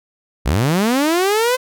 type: linear sweep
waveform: sawtooth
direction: up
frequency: 51.2 to 518 Hz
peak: -10 dBFS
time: 0.45-1.57 s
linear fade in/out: 20 ms
effects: none